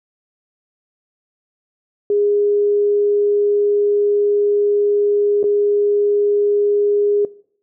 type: tone with dropouts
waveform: sine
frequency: 410.8 Hz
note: G#4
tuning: 19 cents flat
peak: -13 dBFS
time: 2.1-7.25 s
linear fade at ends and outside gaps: 2 ms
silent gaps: 5.43-5.44 s
effects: noise-tail reverb RT60 0.6 s tail -20 dB re dry